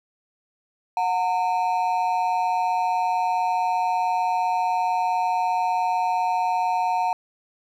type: ring-modulated tone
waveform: triangle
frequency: 822 Hz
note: G#5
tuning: 18 cents flat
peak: -15 dBFS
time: 0.97-7.13 s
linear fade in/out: 0 ms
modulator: 92.3 Hz
effects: none